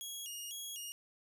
15% pulse tone with vibrato, 3076 Hz, G7, 33 cents flat, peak -35 dBFS, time 0.01-0.92 s, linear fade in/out 0 ms, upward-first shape square, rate 2 Hz, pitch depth 130 cents each way, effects none

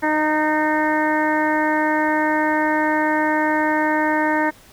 harmonic tone with a mistuned harmonic, 307.5 Hz, D#4, 20 cents flat, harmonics 1 / 2 / 3 / 4 / 5 / 6 / 7, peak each -21 / -24 / -21 / -33 / -27 / -24 / -32 dBFS, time 0.02-4.51 s, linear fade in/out 20 ms, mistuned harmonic 6, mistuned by -15 cents, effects pink hiss -48 dBFS RMS until 4.72 s

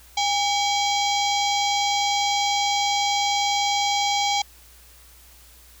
harmonic tone with a mistuned harmonic, 810 Hz, G#5, 43 cents flat, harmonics 1 / 3 / 4 / 5 / 6 / 7 / 8 / 9, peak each -22 / -29 / -27 / -31 / -32 / -33 / -34 / -36 dBFS, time 0.17-4.42 s, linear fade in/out 5 ms, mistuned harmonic 3, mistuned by -110 cents, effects added 60 Hz sine -51 dBFS peak until 5.8 s + white hiss -51 dBFS RMS until 5.8 s

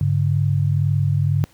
sine tone pair together, 101.17 / 143.2 Hz, G#2 / D3, -45 / -43 cents, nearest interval tritone, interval 602 cents, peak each -18 dBFS, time 0.01-1.44 s, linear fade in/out 0 ms, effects pink hiss -54 dBFS RMS until 1.53 s + high-pass 60 Hz 12 dB/octave

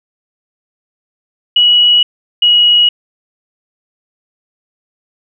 sine tone pair in turn, 2923 / 2906 Hz, F#7 / F#7, -22 / -32 cents, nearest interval unison, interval 10 cents, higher first, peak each -5 dBFS, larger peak neither, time 1.56-2.03 / 2.42-2.89 s, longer neither, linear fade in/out 5 ms, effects none

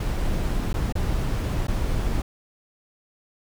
brown noise with dropouts, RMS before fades -24 dBFS, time 0-2.22 s, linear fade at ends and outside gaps 5 ms, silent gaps 0.73-0.74 / 0.925-0.953 / 1.671-1.681 s, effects none

